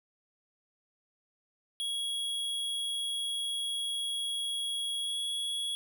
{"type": "tone with pitch glide", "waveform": "square", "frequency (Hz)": [3322, 3345], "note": ["G#7", "G#7"], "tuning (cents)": [0, 12], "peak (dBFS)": -32, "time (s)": [1.8, 5.75], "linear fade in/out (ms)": 0, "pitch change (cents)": 12, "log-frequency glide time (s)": [5.01, 5.18], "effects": []}